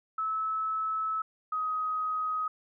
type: tone pair in turn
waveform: sine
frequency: 1300 / 1259.3 Hz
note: E6 / D#6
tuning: -24 / +20 cents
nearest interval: minor second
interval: 56 cents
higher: first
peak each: -28 dBFS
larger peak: neither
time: 0.18-1.22 / 1.52-2.48 s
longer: first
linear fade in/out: 5 ms
effects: none